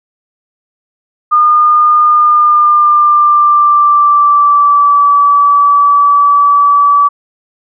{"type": "tone with pitch glide", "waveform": "sine", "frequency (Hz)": [1216, 1149.7], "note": ["D#6", "D6"], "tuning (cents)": [-40, -37], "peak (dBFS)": -4, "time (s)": [1.31, 7.09], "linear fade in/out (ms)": 20, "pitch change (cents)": -97, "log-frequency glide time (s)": [2.03, 5.11], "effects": []}